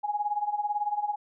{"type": "tone with tremolo", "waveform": "sine", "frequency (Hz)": 830.6, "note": "G#5", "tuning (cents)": 0, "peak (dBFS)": -23, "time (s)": [0.03, 1.16], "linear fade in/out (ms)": 20, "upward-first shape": "sine", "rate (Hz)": 18, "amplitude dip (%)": 80, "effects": []}